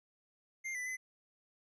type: tone with pitch steps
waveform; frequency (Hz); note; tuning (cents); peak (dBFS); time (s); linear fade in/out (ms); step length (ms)
square; 2105 / 1991 / 2027; C7 / B6 / B6; +10 / +14 / +45; -38; 0.64-0.97; 20; 110
effects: resampled to 22050 Hz